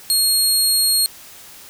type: tone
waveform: 20% pulse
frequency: 4275 Hz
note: C8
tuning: 36 cents sharp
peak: -8 dBFS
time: 0.1-1.06 s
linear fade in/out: 0 ms
effects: white hiss -41 dBFS RMS until 1.69 s